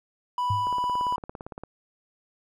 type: tone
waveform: triangle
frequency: 987.8 Hz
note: B5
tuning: in tune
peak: -22 dBFS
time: 0.38-1.16 s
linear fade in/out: 2 ms
type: tone with exponential decay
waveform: sine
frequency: 103.83 Hz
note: G#2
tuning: in tune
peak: -22 dBFS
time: 0.5-0.78 s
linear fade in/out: 5 ms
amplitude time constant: 59 ms
type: click train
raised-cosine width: 1 ms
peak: -23 dBFS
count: 18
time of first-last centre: 0.67-1.636 s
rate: 17.6 Hz
effects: none